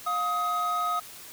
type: tone pair together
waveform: triangle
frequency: 707.7 / 1261 Hz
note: F5 / D#6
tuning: +23 / +23 cents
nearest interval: minor seventh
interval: 1000 cents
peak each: -30 / -24 dBFS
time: 0.06-1 s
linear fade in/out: 10 ms
effects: white hiss -45 dBFS RMS until 1.32 s